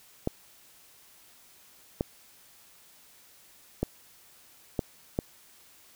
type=clicks; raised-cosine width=2 ms; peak=-13 dBFS; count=5; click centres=0.274 / 2.009 / 3.83 / 4.792 / 5.189 s; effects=white hiss -57 dBFS RMS until 5.95 s